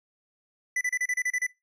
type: tone bursts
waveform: square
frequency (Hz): 1992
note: B6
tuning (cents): +14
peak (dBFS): -25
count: 9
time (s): 0.76-1.467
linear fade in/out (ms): 5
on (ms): 51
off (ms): 31
effects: noise-tail reverb RT60 0.2 s tail -20 dB re dry + low-pass 9000 Hz 12 dB/octave